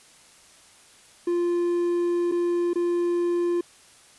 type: tone with dropouts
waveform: triangle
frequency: 347.9 Hz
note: F4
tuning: 7 cents flat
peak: -19 dBFS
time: 1.27-3.61 s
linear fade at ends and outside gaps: 5 ms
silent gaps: 2.315-2.32 / 2.734-2.756 s
effects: white hiss -53 dBFS RMS until 4.18 s + resampled to 24000 Hz